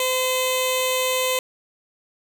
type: tone with notch filter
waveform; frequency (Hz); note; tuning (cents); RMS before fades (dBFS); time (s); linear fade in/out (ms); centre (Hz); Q
10% pulse; 513; C5; -34; -22; 0-1.39; 2; 1500; 0.89
effects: none